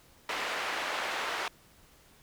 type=band-pass noise; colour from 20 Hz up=white; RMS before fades=-34 dBFS; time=0.29-1.48 s; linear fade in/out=2 ms; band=470 to 2200 Hz; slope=12 dB/octave; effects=pink hiss -60 dBFS RMS until 2.22 s